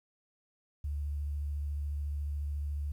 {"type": "tone with vibrato", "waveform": "sine", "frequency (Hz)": 72.7, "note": "D2", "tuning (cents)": -17, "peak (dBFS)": -32, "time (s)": [0.84, 2.92], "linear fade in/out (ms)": 5, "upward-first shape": "sine", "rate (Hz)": 14, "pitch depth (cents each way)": 21, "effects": ["11-bit"]}